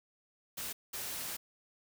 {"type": "noise bursts at uneven times", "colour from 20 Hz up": "white", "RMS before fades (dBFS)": -40, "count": 2, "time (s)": [[0.57, 0.73], [0.93, 1.37]], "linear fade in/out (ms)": 10, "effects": []}